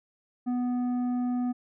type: tone with tanh clipping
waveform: sine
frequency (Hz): 246.9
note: B3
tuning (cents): 0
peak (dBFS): -27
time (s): 0.46-1.53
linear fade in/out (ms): 20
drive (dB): 8
effects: none